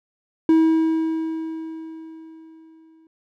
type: tone with exponential decay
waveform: triangle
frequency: 321.8 Hz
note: E4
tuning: 42 cents flat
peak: -9 dBFS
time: 0.49-3.07 s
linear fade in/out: 2 ms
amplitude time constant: 560 ms
effects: none